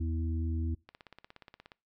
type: harmonic tone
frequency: 81.4 Hz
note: E2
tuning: 21 cents flat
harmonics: 1 / 3 / 4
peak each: -30 / -40 / -42 dBFS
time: 0-0.75 s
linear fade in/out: 10 ms
type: click train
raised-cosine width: 0.3 ms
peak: -33 dBFS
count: 15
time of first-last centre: 0.89-1.718 s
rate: 16.9 Hz
effects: noise-tail reverb RT60 0.3 s tail -24 dB re dry